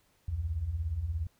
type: beating tone pair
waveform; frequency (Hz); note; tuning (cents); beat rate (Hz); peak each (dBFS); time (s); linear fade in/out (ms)
sine; 67 / 84; C2 / E2; +42 / +33; 17; -37 / -31; 0.28-1.27; 5
effects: pink hiss -69 dBFS RMS until 1.39 s